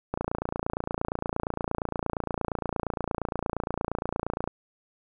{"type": "click train", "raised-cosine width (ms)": 1, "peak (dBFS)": -14, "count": 125, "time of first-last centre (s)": [0.14, 4.476], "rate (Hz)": 28.6, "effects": []}